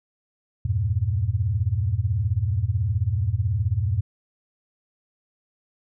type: chord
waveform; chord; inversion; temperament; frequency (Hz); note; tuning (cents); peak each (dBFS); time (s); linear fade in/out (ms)
sine; E diminished; none; equal; 82.41 / 98 / 116.54; E2 / G2 / Bb2; 0 / 0 / 0; -27 / -23 / -25; 0.65-4.01; 5
effects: none